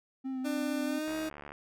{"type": "tone with vibrato", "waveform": "triangle", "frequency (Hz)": 261.6, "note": "C4", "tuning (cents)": 0, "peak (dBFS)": -31, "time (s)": [0.24, 1], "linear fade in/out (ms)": 20, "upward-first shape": "triangle", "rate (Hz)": 4.6, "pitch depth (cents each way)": 29}
{"type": "tone with pitch glide", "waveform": "30% pulse", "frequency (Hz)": [298.6, 314.4], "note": ["D4", "D#4"], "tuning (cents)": [29, 18], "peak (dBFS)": -30, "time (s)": [0.44, 1.3], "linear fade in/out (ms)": 20, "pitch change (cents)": 89, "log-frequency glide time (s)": [0.84, 1.14]}
{"type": "click train", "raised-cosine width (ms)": 0.5, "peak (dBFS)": -29, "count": 33, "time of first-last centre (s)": [1.08, 1.52], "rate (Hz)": 72.8}
{"effects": []}